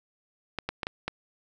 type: clicks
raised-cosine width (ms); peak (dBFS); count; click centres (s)
0.3; -14; 5; 0.587 / 0.69 / 0.832 / 0.869 / 1.08
effects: none